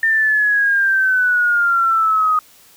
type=exponential sweep; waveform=sine; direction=down; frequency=1809 to 1244.5 Hz; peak=-12 dBFS; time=0.03-2.39 s; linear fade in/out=2 ms; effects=white hiss -48 dBFS RMS until 2.76 s